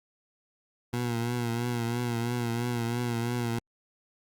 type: tone with vibrato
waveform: 20% pulse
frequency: 119.1 Hz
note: A#2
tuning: 38 cents sharp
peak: -23 dBFS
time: 0.93-3.59 s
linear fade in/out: 5 ms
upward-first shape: triangle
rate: 3 Hz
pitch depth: 56 cents each way
effects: Opus 48 kbps